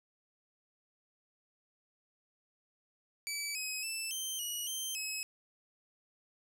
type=tone with pitch steps; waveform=15% pulse; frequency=2302 / 2537 / 2647 / 3121 / 2911 / 3131 / 2565 Hz; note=D7 / D#7 / E7 / G7 / F#7 / G7 / E7; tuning=-35 / +33 / +7 / -8 / -29 / -3 / -48 cents; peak=-29 dBFS; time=3.27-5.23 s; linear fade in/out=0 ms; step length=280 ms; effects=none